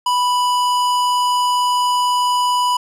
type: tone with hard clipping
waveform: sine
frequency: 987.8 Hz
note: B5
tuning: in tune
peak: -16 dBFS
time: 0.06-2.77 s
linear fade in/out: 5 ms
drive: 16 dB
effects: none